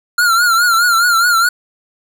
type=tone with vibrato; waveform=square; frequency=1396.9 Hz; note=F6; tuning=in tune; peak=-10 dBFS; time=0.18-1.49 s; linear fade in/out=5 ms; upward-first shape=triangle; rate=4.8 Hz; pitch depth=95 cents each way; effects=none